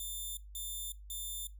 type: tone bursts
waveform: 5% pulse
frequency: 3560 Hz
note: A7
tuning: 20 cents sharp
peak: -31 dBFS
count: 3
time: 0-1.47 s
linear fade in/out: 2 ms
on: 370 ms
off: 180 ms
effects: noise-tail reverb RT60 0.2 s tail -19 dB re dry + added 50 Hz sine -48 dBFS peak until 1.59 s